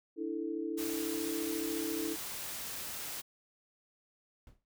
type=chord; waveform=sine; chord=D suspended second; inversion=none; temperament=equal with one note detuned; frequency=293.7 / 327.9 / 440 Hz; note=D4 / E4 / A4; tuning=0 / -9 / 0 cents; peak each=-40 / -36 / -40 dBFS; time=0.16-2.17 s; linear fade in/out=50 ms
type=noise; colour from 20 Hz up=white; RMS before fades=-41 dBFS; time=0.77-3.22 s; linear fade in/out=20 ms
type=noise with exponential decay; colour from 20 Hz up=brown; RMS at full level=-49 dBFS; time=4.47-4.65 s; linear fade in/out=1 ms; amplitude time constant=37 ms
effects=none